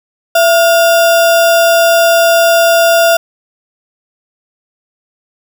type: tone with sample-and-hold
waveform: sine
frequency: 671 Hz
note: E5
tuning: 31 cents sharp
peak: -5 dBFS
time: 0.35-3.17 s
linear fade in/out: 5 ms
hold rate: 2100 Hz
effects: none